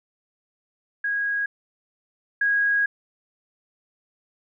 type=tone pair in turn; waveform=sine; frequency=1646 / 1646 Hz; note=G#6 / G#6; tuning=-16 / -16 cents; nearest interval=unison; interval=0 cents; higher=neither; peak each=-22 / -18 dBFS; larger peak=second; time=1.04-1.46 / 2.41-2.86 s; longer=second; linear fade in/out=5 ms; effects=none